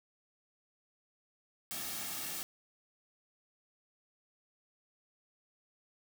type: noise with comb filter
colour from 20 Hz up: white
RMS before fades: -40 dBFS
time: 1.71-2.43 s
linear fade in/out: 0 ms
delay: 2 ms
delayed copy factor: -0.55
effects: none